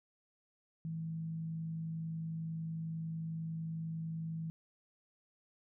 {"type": "tone with frequency modulation", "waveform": "sine", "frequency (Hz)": 162.2, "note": "E3", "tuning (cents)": -28, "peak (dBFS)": -37, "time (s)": [0.85, 4.5], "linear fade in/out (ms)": 0, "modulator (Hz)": 51, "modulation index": 0.2, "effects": []}